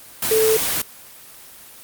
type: tone in noise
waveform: sine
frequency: 440 Hz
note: A4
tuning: in tune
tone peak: -14 dBFS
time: 0.31-0.57 s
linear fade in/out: 5 ms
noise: white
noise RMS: -21 dBFS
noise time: 0.22-0.82 s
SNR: +4 dB
effects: white hiss -42 dBFS RMS until 1.83 s + Opus 24 kbps